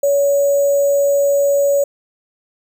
sine tone with sample-and-hold, 564 Hz, C#5, 30 cents sharp, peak -11 dBFS, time 0.03-1.84 s, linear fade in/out 5 ms, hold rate 7350 Hz, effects none

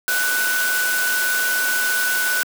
sine tone in noise, 1489 Hz, F#6, 11 cents sharp, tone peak -19 dBFS, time 0.08-2.43 s, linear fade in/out 0 ms, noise white, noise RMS -24 dBFS, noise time 0.08-2.43 s, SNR +2 dB, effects high-pass 300 Hz 12 dB/octave

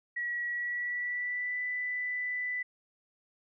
sine tone with pitch glide, 1923 to 1988.5 Hz, B6 to B6, -47 to +11 cents, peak -31 dBFS, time 0.16-2.63 s, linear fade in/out 10 ms, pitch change +58 cents, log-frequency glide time 0.48-1.61 s, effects none

